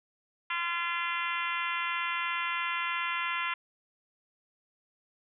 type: harmonic tone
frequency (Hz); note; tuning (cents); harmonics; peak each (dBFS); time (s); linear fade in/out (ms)
343; F4; -31; 3 / 4 / 5 / 6 / 7 / 8 / 9 / 10; -35 / -36 / -39 / -36 / -39 / -38 / -43 / -46; 0.5-3.54; 5
effects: none